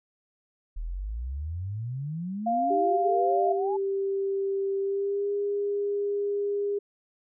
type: exponential sweep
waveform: sine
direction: up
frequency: 37.41 to 868 Hz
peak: -30 dBFS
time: 0.76-3.77 s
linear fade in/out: 10 ms
type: tone with vibrato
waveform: sine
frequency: 698.5 Hz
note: F5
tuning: in tune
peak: -23 dBFS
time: 2.46-3.53 s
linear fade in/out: 10 ms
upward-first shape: triangle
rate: 19 Hz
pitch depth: 9 cents each way
type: tone with pitch glide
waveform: sine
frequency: 392 to 405.8 Hz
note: G4 to G#4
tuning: 0 to -40 cents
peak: -25 dBFS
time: 2.7-6.79 s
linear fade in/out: 10 ms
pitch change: +60 cents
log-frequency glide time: 4.8-5.32 s
effects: none